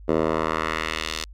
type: tone with band-pass filter sweep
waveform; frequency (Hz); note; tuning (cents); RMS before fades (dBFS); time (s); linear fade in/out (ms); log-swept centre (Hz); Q
10% pulse; 79.5; D#2; +38; -25; 0.08-1.25; 10; 480 to 4700; 1.2
effects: added 50 Hz sine -40 dBFS peak until 1.33 s